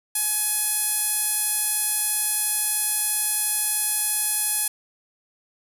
sawtooth tone with band-pass filter, 843 Hz, G#5, 26 cents sharp, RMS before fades -24 dBFS, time 0.15-4.68 s, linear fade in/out 5 ms, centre 11000 Hz, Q 3.7, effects none

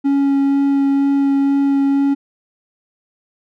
triangle tone with vibrato, 277.6 Hz, C#4, 3 cents sharp, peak -10 dBFS, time 0.04-2.15 s, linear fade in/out 20 ms, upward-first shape sine, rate 2.1 Hz, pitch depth 8 cents each way, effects none

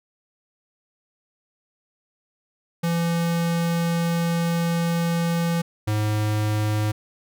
square tone pair in turn, 168.9 / 106.4 Hz, E3 / G#2, +42 / +42 cents, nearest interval minor sixth, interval 800 cents, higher first, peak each -21 dBFS, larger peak neither, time 2.83-5.62 / 5.87-6.92 s, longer first, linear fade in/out 10 ms, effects none

